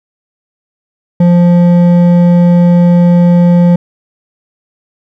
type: tone with hard clipping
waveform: sine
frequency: 174.61 Hz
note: F3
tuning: in tune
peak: -5 dBFS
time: 1.2-3.76 s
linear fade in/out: 5 ms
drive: 8 dB
effects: none